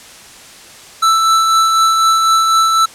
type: tone with tremolo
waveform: square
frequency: 1323 Hz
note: E6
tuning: 6 cents sharp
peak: -8 dBFS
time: 1.02-2.86 s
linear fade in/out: 10 ms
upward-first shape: triangle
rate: 4 Hz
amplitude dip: 35%
effects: white hiss -37 dBFS RMS until 2.94 s + low-pass 9000 Hz 12 dB/octave